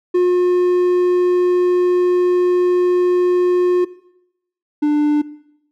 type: tone pair in turn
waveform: triangle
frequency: 358.6 / 296.9 Hz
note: F4 / D4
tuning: +46 / +19 cents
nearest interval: minor third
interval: 327 cents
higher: first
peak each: -9 / -10 dBFS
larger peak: first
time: 0.14-3.85 / 4.82-5.22 s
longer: first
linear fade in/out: 10 ms
effects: noise-tail reverb RT60 0.8 s tail -19 dB re dry